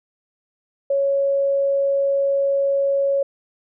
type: tone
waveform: sine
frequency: 554.4 Hz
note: C#5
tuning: in tune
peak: -16 dBFS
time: 0.9-3.23 s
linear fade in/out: 5 ms
effects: none